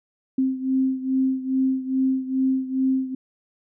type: beating tone pair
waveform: sine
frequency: 262.3 / 264.7 Hz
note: C4 / C4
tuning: +4 / +20 cents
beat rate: 2.4 Hz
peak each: -21 / -25 dBFS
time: 0.38-3.15 s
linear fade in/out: 5 ms
effects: none